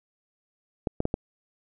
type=clicks; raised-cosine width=2 ms; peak=-12 dBFS; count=4; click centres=0.872 / 1.004 / 1.054 / 1.141 s; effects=none